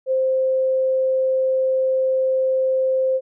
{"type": "tone", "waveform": "sine", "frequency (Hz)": 523.3, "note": "C5", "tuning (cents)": 0, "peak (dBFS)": -16, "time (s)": [0.06, 3.21], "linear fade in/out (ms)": 50, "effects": []}